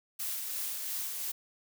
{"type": "noise with tremolo", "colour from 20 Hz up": "blue", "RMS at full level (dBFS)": -35, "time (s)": [0.19, 1.32], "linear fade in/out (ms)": 10, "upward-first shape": "sine", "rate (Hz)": 2.9, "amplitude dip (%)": 30, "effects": []}